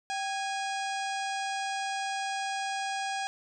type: harmonic tone with a mistuned harmonic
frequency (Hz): 825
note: G#5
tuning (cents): -12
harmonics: 1 / 2 / 3 / 4 / 5 / 6 / 7 / 8 / 9 / 10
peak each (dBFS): -32 / -38 / -41 / -43 / -48 / -45 / -47 / -50 / -52 / -49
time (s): 0.1-3.27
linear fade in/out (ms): 0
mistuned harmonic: 1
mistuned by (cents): -97
effects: none